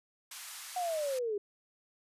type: band-pass noise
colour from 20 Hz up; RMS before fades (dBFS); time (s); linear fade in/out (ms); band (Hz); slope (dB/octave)
white; -46; 0.31-1.19; 5; 890 to 12000; 24
type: linear sweep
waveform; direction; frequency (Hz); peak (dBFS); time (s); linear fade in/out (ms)
sine; down; 740 to 396.2; -31; 0.76-1.38; 5
effects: resampled to 32000 Hz